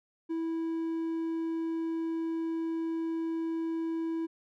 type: tone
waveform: triangle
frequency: 327.7 Hz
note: E4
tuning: 10 cents flat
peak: -28 dBFS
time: 0.29-4.27 s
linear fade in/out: 20 ms
effects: none